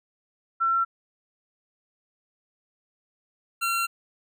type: tone pair in turn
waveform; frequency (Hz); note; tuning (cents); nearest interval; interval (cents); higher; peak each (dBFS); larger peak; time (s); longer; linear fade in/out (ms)
sine / 25% pulse; 1351 / 1366.7; E6 / F6; +42 / -38; unison; 20; second; -20; neither; 0.6-0.85 / 3.61-3.87; second; 20
effects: none